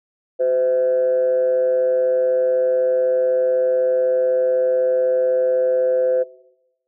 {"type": "tone with amplitude modulation", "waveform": "sine", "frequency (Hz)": 512, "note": "C5", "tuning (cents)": -38, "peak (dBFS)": -11, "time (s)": [0.39, 6.24], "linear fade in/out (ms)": 20, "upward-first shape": "sine", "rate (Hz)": 140, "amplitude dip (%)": 70, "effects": ["noise-tail reverb RT60 1.0 s tail -22 dB re dry", "tanh soft clip ceiling -9 dBFS"]}